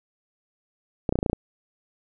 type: clicks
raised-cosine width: 2 ms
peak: -9 dBFS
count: 8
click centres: 1.092 / 1.125 / 1.156 / 1.189 / 1.229 / 1.262 / 1.298 / 1.331 s
effects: none